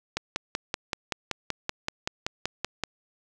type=click train; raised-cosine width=0.2 ms; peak=-10 dBFS; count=15; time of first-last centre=0.17-2.837 s; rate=5.25 Hz; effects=none